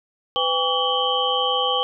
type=tone cluster; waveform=sine; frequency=503 / 804 / 1138 / 3018 / 3195 Hz; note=B4 / G5 / C#6 / F#7 / G7; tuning=+32 / +44 / +45 / +34 / +32 cents; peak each=-25 dBFS; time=0.36-1.83 s; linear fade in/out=0 ms; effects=none